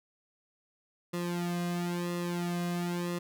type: tone with flanger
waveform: sawtooth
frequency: 174.61 Hz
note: F3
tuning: in tune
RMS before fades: -33 dBFS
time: 1.13-3.19 s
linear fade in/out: 10 ms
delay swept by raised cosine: 1.3 to 2.22 ms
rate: 0.99 Hz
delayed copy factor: -0.95
effects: none